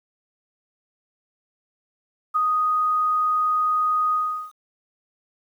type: tone with ADSR envelope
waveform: sine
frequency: 1244.5 Hz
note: D#6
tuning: in tune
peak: -15 dBFS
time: 2.34-4.52 s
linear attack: 24 ms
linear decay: 3 ms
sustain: -3 dB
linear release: 390 ms
effects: 9-bit